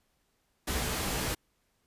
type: noise with comb filter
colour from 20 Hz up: pink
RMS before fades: -32 dBFS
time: 0.67-1.35 s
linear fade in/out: 10 ms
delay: 16 ms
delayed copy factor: +0.5
effects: pink hiss -74 dBFS RMS until 1.86 s + resampled to 32000 Hz